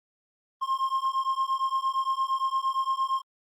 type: beating tone pair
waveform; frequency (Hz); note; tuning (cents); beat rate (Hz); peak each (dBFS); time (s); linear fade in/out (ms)
triangle; 1061 / 1069.7; C6 / C6; +24 / +38; 8.7; -26; 0.61-3.22; 20
effects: Opus 24 kbps